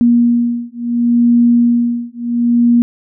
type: beating tone pair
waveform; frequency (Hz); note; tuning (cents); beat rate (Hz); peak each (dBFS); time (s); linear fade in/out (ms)
sine; 237.6 / 238.31; A#3 / A#3; +33 / +38; 0.71; -12; 0.01-2.82; 0
effects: none

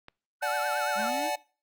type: click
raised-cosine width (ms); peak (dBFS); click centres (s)
0.3; -29; 0.084
type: tone with vibrato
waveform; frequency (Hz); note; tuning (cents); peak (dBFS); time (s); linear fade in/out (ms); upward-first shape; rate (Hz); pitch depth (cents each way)
sine; 1442; F#6; -45; -32; 0.41-1.1; 20; triangle; 8.8; 160
type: chord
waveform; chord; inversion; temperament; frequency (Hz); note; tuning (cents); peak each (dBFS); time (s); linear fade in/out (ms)
square; D major; none; equal with one note detuned; 587.3 / 740 / 859.4; D5 / F#5 / A5; 0 / 0 / -41; -33; 0.42-1.36; 10
type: exponential sweep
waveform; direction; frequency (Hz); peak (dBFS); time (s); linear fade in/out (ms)
square; up; 197.2 to 330.5; -36; 0.95-1.31; 50
effects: noise-tail reverb RT60 0.4 s tail -23 dB re dry + Opus 48 kbps

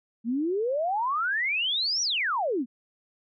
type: exponential two-way sweep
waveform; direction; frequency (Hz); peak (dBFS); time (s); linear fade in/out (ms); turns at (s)
sine; up then down; 220.2 to 5920 to 220.2; -24; 0.24-2.66; 50; 2.02
effects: none

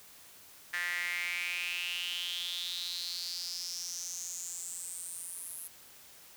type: tone with high-pass filter sweep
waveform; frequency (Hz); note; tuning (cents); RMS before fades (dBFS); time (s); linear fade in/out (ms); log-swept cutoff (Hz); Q
sawtooth; 175.7; F3; +11; -38; 0.73-5.68; 10; 1800 to 11000; 6.9
effects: white hiss -55 dBFS RMS until 6.36 s

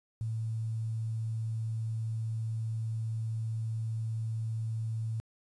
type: tone with quantisation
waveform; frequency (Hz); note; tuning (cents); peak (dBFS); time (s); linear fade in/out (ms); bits
sine; 111.9; A2; +30; -31; 0.21-5.2; 0; 10
effects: resampled to 22050 Hz

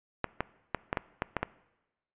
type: clicks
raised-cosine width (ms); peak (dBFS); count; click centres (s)
0.5; -13; 8; 0.243 / 0.406 / 0.747 / 0.929 / 0.972 / 1.221 / 1.367 / 1.43
effects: noise-tail reverb RT60 1.0 s tail -20 dB re dry + resampled to 8000 Hz

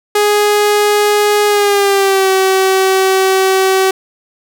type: tone with pitch glide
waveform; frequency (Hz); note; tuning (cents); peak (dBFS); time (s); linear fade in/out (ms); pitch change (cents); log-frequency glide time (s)
sawtooth; 415.5 to 381; G#4 to G4; +1 to -49; -5; 0.15-3.91; 5; -150; 1.47-2.3
effects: none

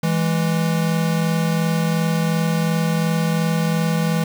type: tone pair together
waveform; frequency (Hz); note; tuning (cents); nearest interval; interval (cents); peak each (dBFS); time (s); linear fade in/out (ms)
square; 164.81 / 207.6; E3 / G#3; 0 / 0; major third; 400; -19 / -24; 0.03-4.24; 5
effects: 7-bit

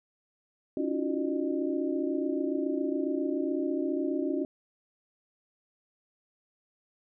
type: tone cluster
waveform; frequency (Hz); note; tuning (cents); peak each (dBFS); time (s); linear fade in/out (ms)
sine; 280.5 / 315.8 / 342.7 / 370.1 / 608; C#4 / D#4 / F4 / F#4 / D#5; +21 / +26 / -33 / 0 / -40; -31 / -34 / -34 / -34 / -38; 0.77-4.45; 2
effects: none

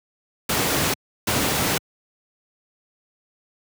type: noise bursts at uneven times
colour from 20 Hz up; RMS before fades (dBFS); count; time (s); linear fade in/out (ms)
pink; -21; 2; 0.49-0.94 / 1.27-1.78; 5
effects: high-pass 100 Hz 12 dB/octave

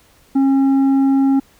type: tone with tanh clipping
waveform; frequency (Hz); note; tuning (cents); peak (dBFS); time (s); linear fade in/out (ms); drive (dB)
sine; 271.5; C#4; -36; -12; 0.35-1.4; 10; 6
effects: pink hiss -52 dBFS RMS until 1.59 s

